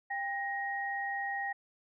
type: tone pair together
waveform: sine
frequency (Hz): 796.7 / 1879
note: G5 / A#6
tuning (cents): +28 / +13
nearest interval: octave + minor third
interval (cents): 1485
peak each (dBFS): -36 / -35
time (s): 0.1-1.53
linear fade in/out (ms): 10
effects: none